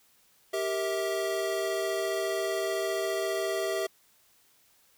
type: chord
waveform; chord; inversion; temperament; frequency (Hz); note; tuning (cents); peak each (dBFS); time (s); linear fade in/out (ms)
square; E diminished; first; equal with one note detuned; 392 / 466.2 / 648.3; G4 / Bb4 / E5; 0 / 0 / -29; -32 / -38 / -32; 0.53-3.87; 10
effects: white hiss -64 dBFS RMS until 4.97 s